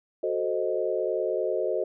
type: chord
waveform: sine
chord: F# diminished seventh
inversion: none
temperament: equal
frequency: 370 / 440 / 523.3 / 622.3 Hz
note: F#4 / A4 / C5 / Eb5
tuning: 0 / 0 / 0 / 0 cents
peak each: -30 dBFS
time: 0.23-1.84 s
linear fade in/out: 5 ms
effects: none